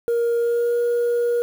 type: tone with pitch glide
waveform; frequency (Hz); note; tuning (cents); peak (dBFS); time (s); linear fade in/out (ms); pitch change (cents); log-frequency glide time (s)
sine; 469.7 to 476.8; A#4 to A#4; +13 to +39; -15; 0.08-1.42; 0; +26; 0.39-0.78
effects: tanh soft clip ceiling -16 dBFS + 7-bit